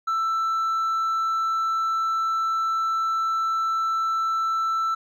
sine tone with hard clipping, 1328 Hz, E6, 12 cents sharp, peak -22 dBFS, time 0.07-4.95 s, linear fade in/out 10 ms, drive 2 dB, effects none

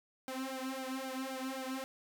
sawtooth tone with flanger, 262.9 Hz, C4, 8 cents sharp, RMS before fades -40 dBFS, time 0.28-1.84 s, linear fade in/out 0 ms, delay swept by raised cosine 1.3 to 3.1 ms, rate 3.8 Hz, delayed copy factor +0.95, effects none

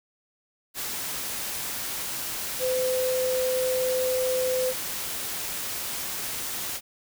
sine tone in noise, 511 Hz, C5, 41 cents flat, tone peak -23 dBFS, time 2.59-4.74 s, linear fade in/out 50 ms, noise white, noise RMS -32 dBFS, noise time 0.74-6.81 s, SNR +6 dB, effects none

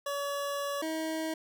25% pulse tone pair in turn, 567 / 318.7 Hz, C#5 / D#4, +39 / +42 cents, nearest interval minor seventh, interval 997 cents, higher first, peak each -28 dBFS, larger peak neither, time 0.06-0.82 / 0.82-1.34 s, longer first, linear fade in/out 5 ms, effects none

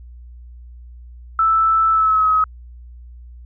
sine tone with pitch glide, 1318.5 to 1273.6 Hz, E6 to D#6, 0 to +40 cents, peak -12 dBFS, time 1.39-2.44 s, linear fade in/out 2 ms, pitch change -60 cents, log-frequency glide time 1.91-2.28 s, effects added 60 Hz sine -36 dBFS peak until 3.45 s

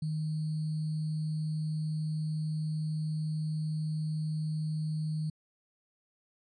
sine tone with sample-and-hold, 155.56 Hz, D#3, in tune, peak -30 dBFS, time 0.02-5.3 s, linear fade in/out 5 ms, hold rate 4410 Hz, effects resampled to 22050 Hz

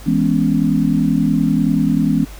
sine chord, C# minor seventh, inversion first, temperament equal, 164.81 / 207.7 / 246.9 / 277.2 Hz, E3 / G#3 / B3 / C#4, 0 / 0 / 0 / 0 cents, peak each -18 dBFS, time 0.06-2.25 s, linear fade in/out 10 ms, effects added 50 Hz sine -33 dBFS peak until 2.39 s + pink hiss -40 dBFS RMS until 2.39 s

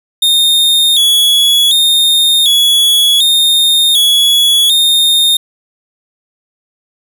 45% pulse tone with vibrato, 3520 Hz, A7, in tune, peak -6 dBFS, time 0.22-5.37 s, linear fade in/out 5 ms, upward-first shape square, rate 0.67 Hz, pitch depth 73 cents each way, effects 8-bit

